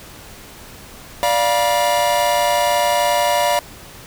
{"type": "chord", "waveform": "45% pulse", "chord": "B diminished", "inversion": "first", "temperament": "equal with one note detuned", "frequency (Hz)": [587.3, 698.5, 966.3], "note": ["D5", "F5", "B5"], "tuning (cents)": [0, 0, -38], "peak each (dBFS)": -19, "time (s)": [1.23, 3.59], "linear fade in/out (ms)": 0, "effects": ["pink hiss -39 dBFS RMS until 4.06 s"]}